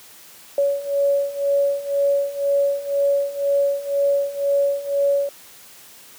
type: beating tone pair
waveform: sine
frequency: 561 / 563 Hz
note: C#5 / C#5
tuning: +21 / +27 cents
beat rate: 2 Hz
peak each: -22 / -19 dBFS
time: 0.58-5.29 s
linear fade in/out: 2 ms
effects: white hiss -45 dBFS RMS until 6.18 s + high-pass 100 Hz 12 dB/octave